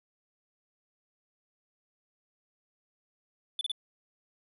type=tone bursts; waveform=triangle; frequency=3488 Hz; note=A7; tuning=16 cents flat; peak=-28 dBFS; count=3; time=3.59-3.717 s; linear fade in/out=2 ms; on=21 ms; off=32 ms; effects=resampled to 32000 Hz